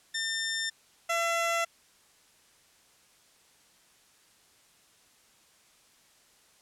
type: tone pair in turn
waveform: 15% pulse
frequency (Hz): 1800 / 674.2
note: A6 / E5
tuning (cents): +39 / +39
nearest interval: octave + perfect fourth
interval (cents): 1700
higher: first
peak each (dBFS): -23 / -20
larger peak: second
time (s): 0.14-0.7 / 1.09-1.65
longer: neither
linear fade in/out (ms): 10
effects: white hiss -62 dBFS RMS until 6.61 s + low-pass 10000 Hz 12 dB/octave